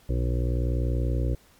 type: harmonic tone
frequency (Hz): 60.4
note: B1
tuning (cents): -38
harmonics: 1 / 2 / 4 / 5 / 6 / 7 / 8 / 9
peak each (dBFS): -24 / -28 / -38 / -36 / -38 / -43 / -39 / -40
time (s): 0.09-1.35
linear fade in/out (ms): 5
effects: pink hiss -58 dBFS RMS until 1.59 s + MP3 96 kbps